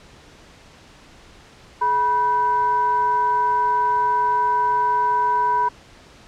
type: tone with frequency modulation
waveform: sine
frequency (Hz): 977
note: B5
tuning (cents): -19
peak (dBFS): -16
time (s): 1.81-5.69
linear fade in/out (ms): 10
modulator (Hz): 553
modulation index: 0.37
effects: pink hiss -47 dBFS RMS until 6.27 s + low-pass 6000 Hz 12 dB/octave